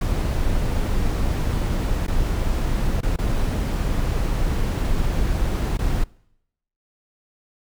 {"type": "noise with dropouts", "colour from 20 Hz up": "brown", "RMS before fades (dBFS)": -21, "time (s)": [0.01, 6.04], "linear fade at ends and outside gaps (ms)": 5, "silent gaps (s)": [[2.067, 2.079], [3.008, 3.03], [3.162, 3.186], [5.773, 5.789]], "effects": ["noise-tail reverb RT60 0.8 s tail -24 dB re dry"]}